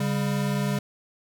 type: tone pair together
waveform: square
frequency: 140 / 199.48 Hz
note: C#3 / G3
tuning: +18 / +30 cents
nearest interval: tritone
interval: 612 cents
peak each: -27 dBFS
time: 0-0.79 s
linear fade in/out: 5 ms
effects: none